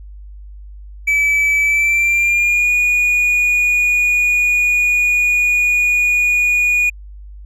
triangle tone with pitch glide, 2301 to 2452 Hz, D7 to D#7, -36 to -26 cents, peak -10 dBFS, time 1.07-6.9 s, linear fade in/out 10 ms, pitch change +110 cents, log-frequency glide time 1.63-2.71 s, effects added 50 Hz sine -32 dBFS peak until 7.45 s

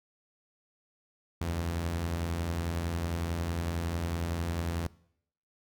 sawtooth beating tone pair, 73.7 / 84.7 Hz, D2 / E2, +7 / +48 cents, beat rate 11 Hz, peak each -36 / -27 dBFS, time 1.41-4.87 s, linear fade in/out 5 ms, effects noise-tail reverb RT60 0.7 s tail -22 dB re dry

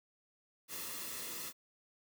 white noise with comb filter, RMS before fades -43 dBFS, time 0.68-1.53 s, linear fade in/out 50 ms, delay 1.3 ms, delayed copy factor -0.6, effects none

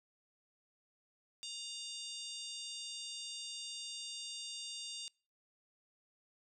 harmonic tone with a mistuned harmonic, 939 Hz, A#5, 12 cents sharp, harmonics 3 / 4 / 5 / 6 / 7 / 8 / 9 / 10, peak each -49 / -47 / -48 / -56 / -53 / -54 / -54 / -64 dBFS, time 1.43-5.08 s, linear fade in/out 0 ms, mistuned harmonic 4, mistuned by -59 cents, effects noise-tail reverb RT60 0.4 s tail -26 dB re dry

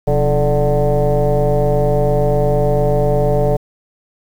sine tone with frequency modulation, 281.7 Hz, C#4, 28 cents sharp, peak -10 dBFS, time 0.07-3.57 s, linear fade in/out 10 ms, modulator 153 Hz, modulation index 2.6, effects tanh soft clip ceiling -6 dBFS + 7-bit

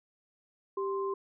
sine tone pair together, 392 / 1046.5 Hz, G4 / C6, 0 / 0 cents, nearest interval octave + perfect fourth, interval 1700 cents, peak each -31 / -36 dBFS, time 0.77-1.14 s, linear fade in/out 5 ms, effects none

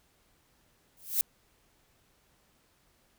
violet noise with exponential growth, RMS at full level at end -23 dBFS, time 0.97-1.21 s, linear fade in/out 1 ms, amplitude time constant 52 ms, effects pink hiss -68 dBFS RMS until 3.18 s

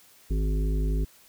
harmonic tone, 51.7 Hz, G#1, 7 cents flat, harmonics 1 / 3 / 5 / 7 / 8, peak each -23 / -33 / -37 / -40 / -41 dBFS, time 0.3-1.05 s, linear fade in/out 10 ms, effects white hiss -56 dBFS RMS until 1.28 s

